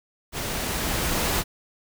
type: noise with level ramp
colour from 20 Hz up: pink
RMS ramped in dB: -30 to -23 dBFS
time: 0.32-1.44 s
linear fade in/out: 50 ms
effects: none